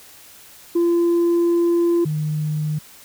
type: tone pair in turn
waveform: sine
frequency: 342.5 / 152.57 Hz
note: F4 / D#3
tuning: -34 / -34 cents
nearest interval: octave + major second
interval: 1400 cents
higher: first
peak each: -12 / -19 dBFS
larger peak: first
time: 0.75-2.05 / 2.05-2.79 s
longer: first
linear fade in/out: 10 ms
effects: tanh soft clip ceiling -13 dBFS + white hiss -45 dBFS RMS until 3.04 s